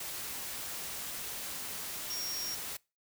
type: tone in noise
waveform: sine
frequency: 5588 Hz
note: F8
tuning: in tune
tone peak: -36 dBFS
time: 2.1-2.55 s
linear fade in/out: 5 ms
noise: white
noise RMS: -40 dBFS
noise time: 0-2.77 s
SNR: +1 dB
effects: noise-tail reverb RT60 0.3 s tail -25 dB re dry